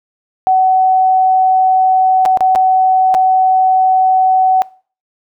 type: tone with dropouts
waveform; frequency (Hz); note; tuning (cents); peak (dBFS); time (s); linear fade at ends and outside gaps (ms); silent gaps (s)
sine; 752; F#5; +28; -7; 0.47-4.62; 0; 2.253-2.259 / 2.373-2.407 / 2.551-2.558 / 3.142-3.148
effects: noise-tail reverb RT60 0.4 s tail -22 dB re dry